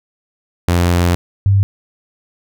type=tone pair in turn; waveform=sawtooth / sine; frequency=87.31 / 98.75 Hz; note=F2 / G2; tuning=0 / +13 cents; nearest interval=major second; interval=213 cents; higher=second; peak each=-7 / -8 dBFS; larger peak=first; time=0.68-1.15 / 1.46-1.63 s; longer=first; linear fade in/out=0 ms; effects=none